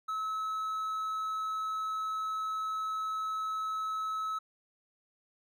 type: tone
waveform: triangle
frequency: 1294 Hz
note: E6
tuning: 32 cents flat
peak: -30 dBFS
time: 0.08-4.39 s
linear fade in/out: 10 ms
effects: none